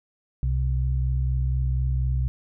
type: tone pair together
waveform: sine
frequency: 64.06 / 128.2 Hz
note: C2 / C3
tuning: -36 / -35 cents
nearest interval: octave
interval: 1201 cents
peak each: -22 / -26 dBFS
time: 0.43-2.28 s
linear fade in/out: 0 ms
effects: none